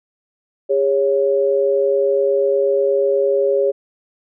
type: tone pair together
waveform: sine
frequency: 405.9 / 554.4 Hz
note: G#4 / C#5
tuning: -40 / 0 cents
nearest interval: perfect fourth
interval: 540 cents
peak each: -16 dBFS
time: 0.69-3.72 s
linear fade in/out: 20 ms
effects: none